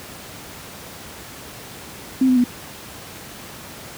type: tone with pitch steps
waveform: sine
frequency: 261.2 / 254.2 / 245.2 Hz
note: C4 / C4 / B3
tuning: -3 / -50 / -12 cents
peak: -12 dBFS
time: 2.21-2.441 s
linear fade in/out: 5 ms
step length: 77 ms
effects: pink hiss -37 dBFS RMS until 3.97 s + high-pass 80 Hz 12 dB/octave